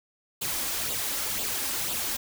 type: noise with flanger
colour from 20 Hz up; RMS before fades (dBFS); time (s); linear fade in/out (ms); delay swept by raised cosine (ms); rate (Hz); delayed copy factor
white; -30; 0.41-2.17; 10; 0.25 to 3.75; 2; +0.6
effects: none